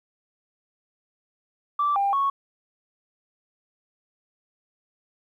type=tone with pitch steps; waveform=sine; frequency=1166 / 797 / 1106 Hz; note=D6 / G5 / C#6; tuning=-13 / +28 / -4 cents; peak=-19 dBFS; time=1.79-2.3 s; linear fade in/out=5 ms; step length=170 ms; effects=tanh soft clip ceiling -15 dBFS + 10-bit